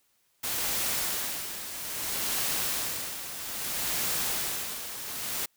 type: noise with tremolo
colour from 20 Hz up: white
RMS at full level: -29 dBFS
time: 0.43-5.46 s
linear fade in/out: 10 ms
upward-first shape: sine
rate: 0.61 Hz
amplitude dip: 65%
effects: white hiss -70 dBFS RMS until 5.56 s